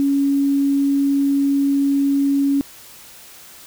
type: tone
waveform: sine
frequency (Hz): 278.9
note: C#4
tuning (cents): +11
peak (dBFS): -14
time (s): 0-2.61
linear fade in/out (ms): 0
effects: white hiss -42 dBFS RMS until 3.66 s